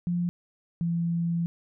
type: tone pair in turn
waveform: sine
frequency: 174.61 / 169.35 Hz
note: F3 / E3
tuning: 0 / +47 cents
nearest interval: minor second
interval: 53 cents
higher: first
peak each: -24 dBFS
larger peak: neither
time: 0.07-0.29 / 0.81-1.46 s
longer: second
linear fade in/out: 0 ms
effects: none